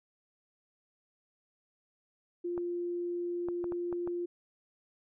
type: tone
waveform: sine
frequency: 349.2 Hz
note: F4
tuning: in tune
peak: -32 dBFS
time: 2.44-4.26 s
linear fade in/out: 10 ms
type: clicks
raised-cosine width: 1 ms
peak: -28 dBFS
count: 6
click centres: 2.578 / 3.486 / 3.642 / 3.722 / 3.927 / 4.075 s
effects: none